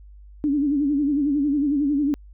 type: tone with vibrato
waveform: sine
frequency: 287.1 Hz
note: D4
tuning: 39 cents flat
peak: -18 dBFS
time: 0.44-2.14 s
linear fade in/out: 0 ms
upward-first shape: sine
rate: 11 Hz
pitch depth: 92 cents each way
effects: added 50 Hz sine -42 dBFS peak until 2.33 s